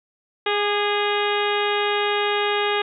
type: harmonic tone with a mistuned harmonic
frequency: 412.7 Hz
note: G#4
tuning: 11 cents flat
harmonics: 1 / 2 / 3 / 4 / 5 / 6 / 7 / 8 / 9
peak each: -23 / -26 / -28 / -29 / -30 / -31 / -31 / -32 / -33 dBFS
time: 0.46-2.82 s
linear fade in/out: 5 ms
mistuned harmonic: 3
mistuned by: -28 cents
effects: none